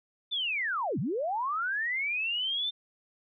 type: linear two-way sweep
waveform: sine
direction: down then up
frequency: 3600 to 112.3 to 3600 Hz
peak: -28 dBFS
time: 0.31-2.71 s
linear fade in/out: 20 ms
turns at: 0.99 s
effects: none